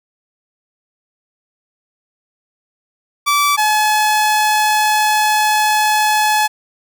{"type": "tone pair in turn", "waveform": "sawtooth", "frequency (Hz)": [1157, 853], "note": ["D6", "G#5"], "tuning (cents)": [-26, 46], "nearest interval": "perfect fourth", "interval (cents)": 528, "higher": "first", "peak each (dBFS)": -8, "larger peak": "neither", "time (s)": [[3.26, 3.57], [3.57, 6.48]], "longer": "second", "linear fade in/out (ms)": 20, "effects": []}